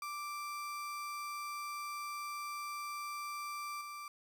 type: tone with level steps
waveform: 35% pulse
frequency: 1174.7 Hz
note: D6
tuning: in tune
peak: -38 / -42 dBFS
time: 0.02-4.08 s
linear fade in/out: 2 ms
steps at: 3.81 s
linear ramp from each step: 2 ms
effects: none